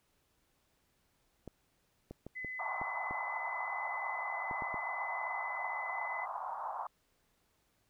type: clicks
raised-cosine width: 2 ms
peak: -31 dBFS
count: 9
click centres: 1.477 / 2.11 / 2.266 / 2.447 / 2.815 / 3.11 / 4.512 / 4.622 / 4.743 s
type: tone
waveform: sine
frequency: 2019 Hz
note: B6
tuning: 38 cents sharp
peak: -39 dBFS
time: 2.35-6.26 s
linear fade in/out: 20 ms
type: band-pass noise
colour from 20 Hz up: white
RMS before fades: -40 dBFS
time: 2.59-6.87 s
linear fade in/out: 5 ms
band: 710 to 1100 Hz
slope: 48 dB/octave
effects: pink hiss -75 dBFS RMS until 7.89 s